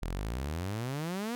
sawtooth exponential sweep, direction up, 38.89 to 247.4 Hz, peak -29 dBFS, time 0.02-1.35 s, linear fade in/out 0 ms, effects none

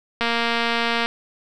click train, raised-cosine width 0.3 ms, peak -6 dBFS, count 199, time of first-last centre 0.21-1.06 s, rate 233 Hz, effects none

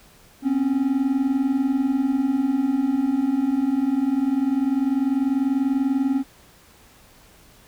triangle tone pair together, 254.4 / 274.6 Hz, C4 / C#4, -48 / -16 cents, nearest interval minor second, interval 132 cents, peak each -22 / -18 dBFS, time 0.42-6.24 s, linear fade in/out 50 ms, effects pink hiss -52 dBFS RMS until 7.67 s

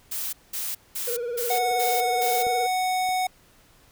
blue noise bursts, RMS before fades -30 dBFS, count 6, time 0.11-2.43 s, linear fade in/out 10 ms, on 220 ms, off 200 ms
triangle tone with vibrato, 478.3 Hz, A#4, 44 cents sharp, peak -25 dBFS, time 1.07-2.67 s, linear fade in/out 10 ms, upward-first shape sine, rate 19 Hz, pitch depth 62 cents each way
square tone with pitch glide, 736 to 740.7 Hz, F#5 to F#5, -9 to +2 cents, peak -23 dBFS, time 1.5-3.27 s, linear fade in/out 5 ms, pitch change +11 cents, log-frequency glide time 2.08-2.64 s
clicks, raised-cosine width 2 ms, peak -36 / -26 / -34 dBFS, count 3, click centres 1.713 / 2.468 / 3.09 s
effects pink hiss -57 dBFS RMS until 3.91 s

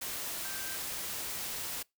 sine tone in noise, 1568 Hz, G6, in tune, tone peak -45 dBFS, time 0.44-0.77 s, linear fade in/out 10 ms, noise white, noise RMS -38 dBFS, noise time 0.01-1.83 s, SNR -10 dB, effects noise-tail reverb RT60 0.2 s tail -25 dB re dry

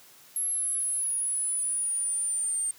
sine linear sweep, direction down, 11240 to 8720 Hz, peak -26 dBFS, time 0.36-2.71 s, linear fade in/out 2 ms, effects white hiss -54 dBFS RMS until 2.78 s + high-pass 80 Hz 12 dB/octave

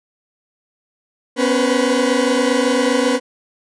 40% pulse tone cluster, 249.3 / 276.9 / 483.9 / 509 Hz, B3 / C#4 / B4 / C5, +16 / -2 / -35 / -48 cents, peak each -19 dBFS, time 1.36-3.2 s, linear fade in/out 50 ms, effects resampled to 22050 Hz

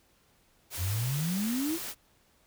white noise, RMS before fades -38 dBFS, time 0.7-1.95 s, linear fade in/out 50 ms
sine exponential sweep, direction up, 83.3 to 349.2 Hz, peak -28 dBFS, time 0.77-1.79 s, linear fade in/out 50 ms
effects pink hiss -66 dBFS RMS until 2.46 s

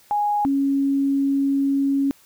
sine tone pair in turn, 828 / 276.3 Hz, G#5 / C#4, -5 / -6 cents, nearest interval octave + perfect fifth, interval 1901 cents, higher first, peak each -18 / -17 dBFS, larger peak second, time 0.11-0.45 / 0.45-2.11 s, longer second, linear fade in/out 0 ms, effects white hiss -54 dBFS RMS until 2.25 s

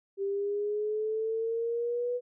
sine exponential sweep, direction up, 392 to 493.9 Hz, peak -28 dBFS, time 0.17-2.21 s, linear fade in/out 50 ms, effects none

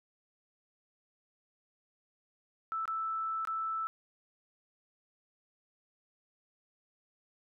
sine tone with dropouts, 1318.5 Hz, E6, in tune, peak -32 dBFS, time 2.72-3.87 s, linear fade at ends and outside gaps 0 ms, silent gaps 2.855-2.878 / 3.451-3.473 s, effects none

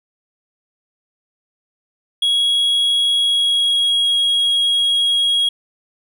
triangle tone with pitch glide, 3322 to 3297 Hz, G#7 to G#7, 0 to -13 cents, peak -12 dBFS, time 2.22-5.49 s, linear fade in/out 5 ms, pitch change -13 cents, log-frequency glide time 3.13-4.09 s, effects none

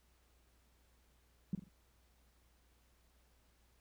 sine tone with echo, 185 Hz, F#3, in tune, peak -32 dBFS, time 1.53-1.55 s, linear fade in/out 2 ms, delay 45 ms, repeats 3, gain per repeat -9 dB, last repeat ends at 1.685 s, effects added 60 Hz sine -70 dBFS peak until 3.8 s + pink hiss -74 dBFS RMS until 3.8 s

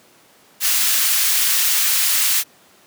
white high-pass noise, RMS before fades -17 dBFS, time 0.6-2.44 s, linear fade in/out 50 ms, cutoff 1600 Hz, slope 12 dB/octave, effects pink hiss -51 dBFS RMS until 2.86 s + high-pass 200 Hz 12 dB/octave

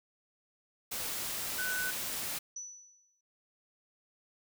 white noise, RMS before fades -37 dBFS, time 0.91-2.39 s, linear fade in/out 10 ms
sine tone, 1498 Hz, F#6, 21 cents sharp, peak -33 dBFS, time 1.58-1.91 s, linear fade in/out 10 ms
sine tone with exponential decay, 5950 Hz, F#8, 9 cents sharp, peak -37 dBFS, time 2.56-3.21 s, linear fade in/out 5 ms, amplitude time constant 140 ms
effects none

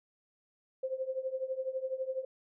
sine tone with tremolo, 523.3 Hz, C5, in tune, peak -29 dBFS, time 0.83-2.25 s, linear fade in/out 5 ms, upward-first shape triangle, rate 12 Hz, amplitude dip 90%, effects none

